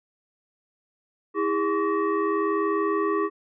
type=tone with frequency modulation; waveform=sine; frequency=406.8 Hz; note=G#4; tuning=36 cents flat; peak=-21 dBFS; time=1.34-3.3 s; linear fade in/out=50 ms; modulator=733 Hz; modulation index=1.2; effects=none